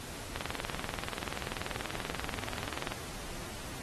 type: click train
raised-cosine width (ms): 0.3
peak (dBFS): -18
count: 54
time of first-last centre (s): 0.36-2.92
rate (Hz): 20.7
effects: pink hiss -44 dBFS RMS until 3.82 s + AAC 32 kbps